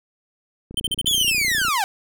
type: click train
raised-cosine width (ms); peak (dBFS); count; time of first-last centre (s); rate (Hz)
3; -23; 30; 0.71-1.683; 29.8
type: tone bursts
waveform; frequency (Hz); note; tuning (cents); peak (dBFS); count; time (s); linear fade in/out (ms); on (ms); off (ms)
square; 3108; G7; -16; -20; 8; 0.77-1.302; 2; 28; 44
type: linear sweep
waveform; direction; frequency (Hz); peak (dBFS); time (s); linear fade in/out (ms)
sawtooth; down; 3520 to 740; -15; 1.07-1.84; 0
effects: none